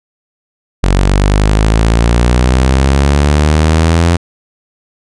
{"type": "exponential sweep", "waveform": "sawtooth", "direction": "up", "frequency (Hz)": [45.85, 86.4], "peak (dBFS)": -3, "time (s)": [0.83, 4.17], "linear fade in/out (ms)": 10, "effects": ["resampled to 22050 Hz"]}